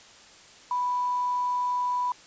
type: tone with quantisation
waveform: sine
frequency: 987.8 Hz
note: B5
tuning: in tune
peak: -24 dBFS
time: 0.71-2.12 s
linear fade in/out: 2 ms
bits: 8
effects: white hiss -51 dBFS RMS until 2.26 s + resampled to 16000 Hz